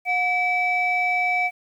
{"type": "tone pair together", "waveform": "sine", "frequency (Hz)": [724.5, 2300], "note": ["F#5", "D7"], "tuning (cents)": [-37, -37], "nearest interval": "octave + minor sixth", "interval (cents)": 2000, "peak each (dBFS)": [-22, -20], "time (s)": [0.05, 1.51], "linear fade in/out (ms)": 50, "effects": ["tanh soft clip ceiling -13 dBFS", "9-bit"]}